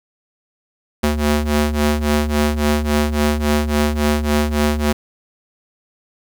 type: ring-modulated tone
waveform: sawtooth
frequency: 148.8 Hz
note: D3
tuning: 23 cents sharp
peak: -8 dBFS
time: 1.03-4.93 s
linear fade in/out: 10 ms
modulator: 76.2 Hz
effects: 8-bit